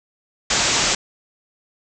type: low-pass noise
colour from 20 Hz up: white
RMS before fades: -19 dBFS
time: 0.5-0.95 s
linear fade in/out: 5 ms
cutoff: 7700 Hz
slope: 96 dB/octave
effects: none